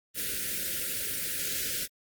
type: band-stop noise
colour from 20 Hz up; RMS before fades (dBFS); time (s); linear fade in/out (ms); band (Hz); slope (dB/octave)
white; -32; 0.14-1.88; 50; 580 to 1400; 96
effects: Opus 24 kbps